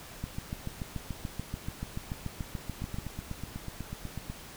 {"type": "two click trains", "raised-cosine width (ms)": 5, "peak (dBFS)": [-24, -22], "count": [13, 20], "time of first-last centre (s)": [[2.82, 4.3], [0.24, 2.986]], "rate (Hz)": [8.11, 6.92], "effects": ["pink hiss -47 dBFS RMS until 4.56 s"]}